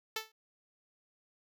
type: tone with exponential decay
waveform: 5% pulse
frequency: 440 Hz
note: A4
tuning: in tune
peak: -20 dBFS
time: 0.16-0.32 s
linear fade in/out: 5 ms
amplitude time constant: 33 ms
effects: none